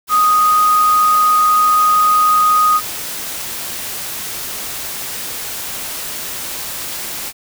sine tone in noise, 1244.5 Hz, D#6, in tune, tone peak -9 dBFS, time 0.09-2.81 s, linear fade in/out 50 ms, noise white, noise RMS -25 dBFS, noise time 0.07-7.33 s, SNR +13 dB, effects none

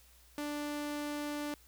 sawtooth tone, 294 Hz, D4, 2 cents sharp, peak -32 dBFS, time 0.38-1.54 s, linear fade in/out 0 ms, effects added 60 Hz sine -62 dBFS peak until 1.67 s + white hiss -63 dBFS RMS until 1.67 s

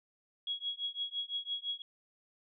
sine tone with tremolo, 3322 Hz, G#7, in tune, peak -31 dBFS, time 0.47-1.82 s, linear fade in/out 2 ms, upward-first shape triangle, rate 5.9 Hz, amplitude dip 100%, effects none

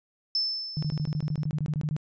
sine tone with exponential decay, 5274 Hz, E8, in tune, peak -22 dBFS, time 0.35-1.46 s, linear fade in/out 2 ms, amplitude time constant 240 ms
sine tone bursts, 151.1 Hz, D3, 50 cents sharp, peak -25 dBFS, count 16, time 0.77-1.965 s, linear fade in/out 0 ms, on 55 ms, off 21 ms
effects resampled to 16000 Hz

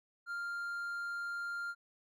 triangle tone, 1396.9 Hz, F6, in tune, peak -35 dBFS, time 0.26-1.75 s, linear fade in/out 50 ms, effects none

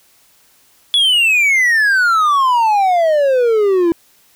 triangle exponential sweep, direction down, 3438 to 329.6 Hz, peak -8 dBFS, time 0.94-3.92 s, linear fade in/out 0 ms, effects white hiss -52 dBFS RMS until 4.35 s

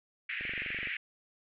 white band-pass noise, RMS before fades -37 dBFS, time 0.29-0.97 s, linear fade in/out 5 ms, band 1700 to 2600 Hz, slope 48 dB/octave
click train, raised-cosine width 2 ms, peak -33 dBFS, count 12, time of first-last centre 0.41-0.872 s, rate 23.8 Hz
effects none

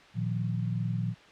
sine chord, Bb suspended fourth, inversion none, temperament equal with one note detuned, 116.54 / 155.56 / 177.77 Hz, Bb2 / Eb3 / F3, 0 / 0 / +31 cents, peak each -30 / -35 / -33 dBFS, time 0.14-1.15 s, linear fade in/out 50 ms, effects white hiss -53 dBFS RMS until 1.31 s + low-pass 3000 Hz 12 dB/octave

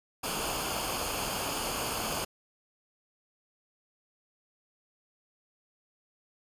pink noise with comb filter, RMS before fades -33 dBFS, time 0.23-2.25 s, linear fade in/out 10 ms, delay 0.52 ms, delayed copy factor -0.65, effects resampled to 32000 Hz

